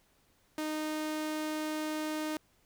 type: tone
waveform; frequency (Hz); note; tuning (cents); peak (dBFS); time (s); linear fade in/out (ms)
sawtooth; 308.5; D#4; -15; -29; 0.58-2.37; 2
effects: pink hiss -69 dBFS RMS until 2.65 s